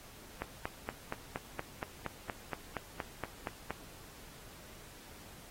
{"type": "click train", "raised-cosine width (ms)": 0.5, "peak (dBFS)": -21, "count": 15, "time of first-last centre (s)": [0.42, 3.706], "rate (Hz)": 4.26, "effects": ["pink hiss -54 dBFS RMS until 5.5 s", "AAC 48 kbps"]}